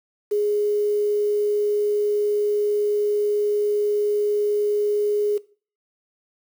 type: tone with quantisation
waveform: sine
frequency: 415.3 Hz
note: G#4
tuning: in tune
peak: -18 dBFS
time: 0.31-5.38 s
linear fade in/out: 10 ms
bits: 7
effects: noise-tail reverb RT60 0.4 s tail -19 dB re dry